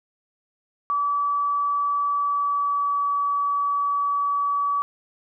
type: tone with pitch glide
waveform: sine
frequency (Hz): 1150 to 1142.7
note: D6 to D6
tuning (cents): -37 to -48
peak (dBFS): -20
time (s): 0.9-4.82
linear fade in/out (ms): 0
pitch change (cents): -11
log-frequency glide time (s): 2.09-3.07
effects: none

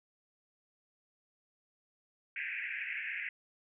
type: band-pass noise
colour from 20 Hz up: white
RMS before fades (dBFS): -39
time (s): 2.36-3.29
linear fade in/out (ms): 2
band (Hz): 1600 to 2600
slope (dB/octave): 96
effects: none

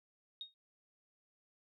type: tone with exponential decay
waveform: sine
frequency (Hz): 3729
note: A#7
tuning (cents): 0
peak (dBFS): -38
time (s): 0.41-0.54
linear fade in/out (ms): 1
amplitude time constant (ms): 27
effects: tanh soft clip ceiling -34 dBFS

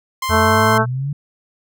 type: tone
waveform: sawtooth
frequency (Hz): 1046.5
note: C6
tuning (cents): 0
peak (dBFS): -16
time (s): 0.22-0.78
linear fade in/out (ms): 5
type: exponential sweep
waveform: sine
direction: up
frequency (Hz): 82.41 to 146.8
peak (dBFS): -19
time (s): 0.29-1.13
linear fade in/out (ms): 5
type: harmonic tone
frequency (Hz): 220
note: A3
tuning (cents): 0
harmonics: 1 / 2 / 3 / 4 / 5 / 6 / 7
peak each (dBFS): -20 / -20 / -20 / -20 / -20 / -20 / -20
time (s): 0.29-0.86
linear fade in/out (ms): 50
effects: none

